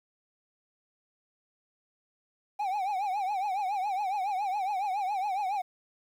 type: tone with vibrato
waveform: triangle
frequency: 788 Hz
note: G5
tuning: 9 cents sharp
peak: -26 dBFS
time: 2.59-5.62 s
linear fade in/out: 10 ms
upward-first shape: triangle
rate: 7.2 Hz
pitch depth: 150 cents each way
effects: 10-bit